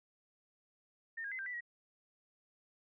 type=tone with pitch steps; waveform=sine; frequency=1820 / 1629 / 2047 / 1576 / 1976 / 1907 Hz; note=A#6 / G#6 / C7 / G6 / B6 / A#6; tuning=-42 / -34 / -38 / +9 / 0 / +39 cents; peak=-39 dBFS; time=1.17-1.608 s; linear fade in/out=10 ms; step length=73 ms; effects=none